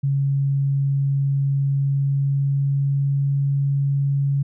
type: tone with pitch glide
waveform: sine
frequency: 138.59 to 139.55 Hz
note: C#3 to C#3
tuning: 0 to +12 cents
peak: -17 dBFS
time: 0.03-4.43 s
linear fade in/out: 10 ms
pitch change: +12 cents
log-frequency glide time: 1.65-3.42 s
effects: none